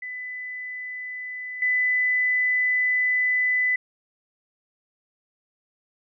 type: tone with level steps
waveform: sine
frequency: 2000 Hz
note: B6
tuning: 21 cents sharp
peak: -31 / -19 dBFS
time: 0.02-3.76 s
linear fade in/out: 5 ms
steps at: 1.62 s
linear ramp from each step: 2 ms
effects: none